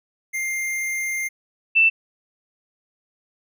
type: tone pair in turn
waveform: square / sine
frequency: 2106 / 2663 Hz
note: C7 / E7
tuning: +11 / +17 cents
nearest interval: major third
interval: 406 cents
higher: second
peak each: -24 / -12 dBFS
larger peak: second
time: 0.33-1.29 / 1.75-1.9 s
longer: first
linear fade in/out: 20 ms
effects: none